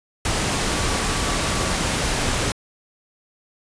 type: tone in noise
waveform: sine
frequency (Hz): 1147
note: D6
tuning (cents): -41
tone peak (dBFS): -33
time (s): 0.68-1.72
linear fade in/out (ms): 2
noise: pink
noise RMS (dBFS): -22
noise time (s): 0.25-2.52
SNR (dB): -14
effects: resampled to 22050 Hz